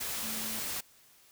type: tone in noise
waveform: sine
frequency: 220 Hz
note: A3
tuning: in tune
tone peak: -43 dBFS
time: 0.22-0.6 s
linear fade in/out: 10 ms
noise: white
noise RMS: -36 dBFS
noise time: 0-0.81 s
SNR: -10 dB
effects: white hiss -61 dBFS RMS until 1.31 s